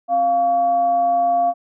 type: tone with frequency modulation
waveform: sine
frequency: 698.5 Hz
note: F5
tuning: in tune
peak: -14 dBFS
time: 0.08-1.54 s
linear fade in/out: 50 ms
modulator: 432 Hz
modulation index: 0.24
effects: none